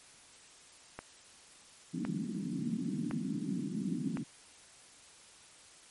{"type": "click train", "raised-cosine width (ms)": 0.5, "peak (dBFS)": -25, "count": 4, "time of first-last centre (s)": [0.99, 4.171], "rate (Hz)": 0.943}
{"type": "band-pass noise", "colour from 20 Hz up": "pink", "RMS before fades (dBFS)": -36, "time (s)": [1.93, 4.24], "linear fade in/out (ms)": 20, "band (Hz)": [160, 300], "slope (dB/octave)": 48}
{"effects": ["white hiss -57 dBFS RMS until 5.9 s", "MP3 48 kbps"]}